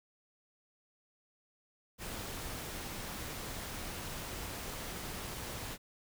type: noise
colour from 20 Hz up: pink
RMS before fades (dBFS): -42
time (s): 1.98-5.78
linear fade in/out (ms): 50
effects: none